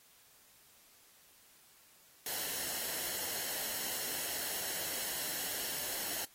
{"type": "noise with comb filter", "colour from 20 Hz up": "white", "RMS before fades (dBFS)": -38, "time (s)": [2.26, 6.25], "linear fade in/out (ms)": 2, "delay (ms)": 0.83, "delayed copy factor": -0.5, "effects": ["white hiss -63 dBFS RMS until 6.34 s", "AAC 48 kbps"]}